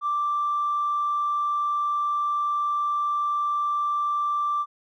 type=tone with tanh clipping; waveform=triangle; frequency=1174.7 Hz; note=D6; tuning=in tune; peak=-22 dBFS; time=0.01-4.66 s; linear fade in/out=50 ms; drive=4 dB; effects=none